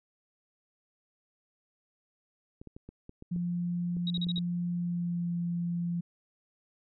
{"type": "clicks", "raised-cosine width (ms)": 3, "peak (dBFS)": -32, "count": 11, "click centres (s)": [2.615, 2.673, 2.765, 2.89, 3.094, 3.224, 3.362, 3.968, 4.18, 4.268, 4.38]}
{"type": "tone with pitch glide", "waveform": "sine", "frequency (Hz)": [174.61, 172.41], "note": ["F3", "F3"], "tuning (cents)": [0, -22], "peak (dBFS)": -29, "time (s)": [3.31, 6.01], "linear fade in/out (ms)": 10, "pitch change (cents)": -22, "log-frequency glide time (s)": [4.71, 5.35]}
{"type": "tone bursts", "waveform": "sine", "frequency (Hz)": 3808, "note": "A#7", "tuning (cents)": 36, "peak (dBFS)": -32, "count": 5, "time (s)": [4.07, 4.39], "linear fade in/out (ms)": 2, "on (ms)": 32, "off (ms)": 40}
{"effects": []}